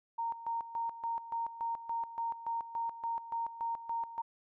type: tone with tremolo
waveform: sine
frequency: 924 Hz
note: A#5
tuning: 16 cents flat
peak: -32 dBFS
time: 0.18-4.22 s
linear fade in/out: 10 ms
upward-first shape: square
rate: 3.5 Hz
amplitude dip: 75%
effects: none